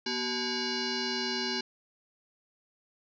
sine tone with frequency modulation, 2250 Hz, C#7, 25 cents sharp, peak -29 dBFS, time 0.06-1.61 s, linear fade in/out 5 ms, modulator 623 Hz, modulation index 4.8, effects none

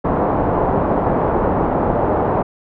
white low-pass noise, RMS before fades -17 dBFS, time 0.04-2.43 s, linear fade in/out 10 ms, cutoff 910 Hz, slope 24 dB/octave, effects none

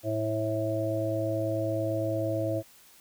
harmonic tone, 109 Hz, A2, 16 cents flat, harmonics 1 / 3 / 5 / 6, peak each -32 / -32 / -32 / -32 dBFS, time 0.03-2.63 s, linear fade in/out 50 ms, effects white hiss -56 dBFS RMS until 3 s

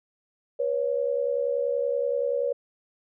sine tone pair together, 486.5 / 557 Hz, B4 / C#5, -26 / +8 cents, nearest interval major second, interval 234 cents, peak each -26 dBFS, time 0.59-2.53 s, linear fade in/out 10 ms, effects none

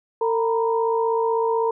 sine tone cluster, 452.6 / 928 / 984 Hz, A4 / A#5 / B5, +49 / -8 / -7 cents, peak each -20 / -24 / -28 dBFS, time 0.21-1.71 s, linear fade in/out 5 ms, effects none

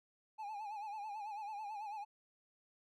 triangle tone with vibrato, 840 Hz, G#5, 19 cents sharp, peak -40 dBFS, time 0.38-2.05 s, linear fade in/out 20 ms, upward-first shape sine, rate 9.1 Hz, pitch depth 84 cents each way, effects none

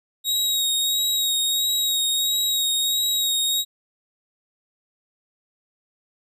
sawtooth tone with vibrato, 3783 Hz, A#7, 25 cents sharp, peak -17 dBFS, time 0.24-3.65 s, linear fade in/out 50 ms, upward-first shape sine, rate 1.5 Hz, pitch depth 24 cents each way, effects none

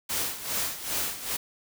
white noise with tremolo, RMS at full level -28 dBFS, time 0.09-1.37 s, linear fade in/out 10 ms, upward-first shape sine, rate 2.5 Hz, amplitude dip 75%, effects none

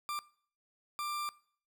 40% pulse tone bursts at uneven times, 1185 Hz, D6, 15 cents sharp, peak -34 dBFS, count 2, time 0.09-0.19 / 0.99-1.29 s, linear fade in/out 0 ms, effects noise-tail reverb RT60 0.5 s tail -20 dB re dry

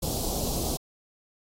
pink band-stop noise, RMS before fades -30 dBFS, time 0.02-0.77 s, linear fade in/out 10 ms, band 840 to 3900 Hz, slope 24 dB/octave, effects AAC 48 kbps

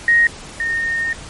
sine tone pair in turn, 1872 / 1838.8 Hz, A#6 / A#6, +7 / -24 cents, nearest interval unison, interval 31 cents, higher first, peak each -9 / -17 dBFS, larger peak first, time 0.08-0.27 / 0.6-1.13 s, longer second, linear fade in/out 2 ms, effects pink hiss -35 dBFS RMS until 1.29 s + MP3 48 kbps

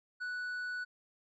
triangle tone with tanh clipping, 1480 Hz, F#6, in tune, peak -37 dBFS, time 0.2-0.85 s, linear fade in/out 20 ms, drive 9 dB, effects none

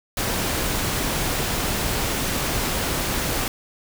pink noise, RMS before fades -24 dBFS, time 0.17-3.48 s, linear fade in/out 2 ms, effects none

